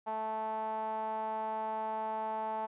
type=tone with band-pass filter; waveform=sawtooth; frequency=218.9 Hz; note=A3; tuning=9 cents flat; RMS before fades=-36 dBFS; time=0.06-2.67 s; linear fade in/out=20 ms; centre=820 Hz; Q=8.4; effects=resampled to 8000 Hz